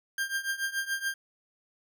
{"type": "tone with tremolo", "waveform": "40% pulse", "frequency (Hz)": 1594, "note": "G6", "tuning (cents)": 28, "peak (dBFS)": -25, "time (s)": [0.18, 1.14], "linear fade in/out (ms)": 2, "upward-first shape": "triangle", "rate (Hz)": 7, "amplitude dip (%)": 90, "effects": []}